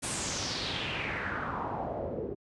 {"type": "noise with low-pass filter sweep", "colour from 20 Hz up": "pink", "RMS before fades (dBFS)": -34, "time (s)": [0.02, 2.35], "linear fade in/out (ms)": 20, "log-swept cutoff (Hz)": [9900, 370], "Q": 3.7, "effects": ["high-pass 80 Hz 12 dB/octave", "resampled to 24000 Hz"]}